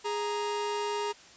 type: tone pair together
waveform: 45% pulse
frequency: 414.2 / 933.9 Hz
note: G#4 / A#5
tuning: -5 / +3 cents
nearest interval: octave + major second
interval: 1408 cents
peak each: -32 / -33 dBFS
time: 0.04-1.13 s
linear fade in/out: 20 ms
effects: white hiss -53 dBFS RMS until 1.36 s + resampled to 16000 Hz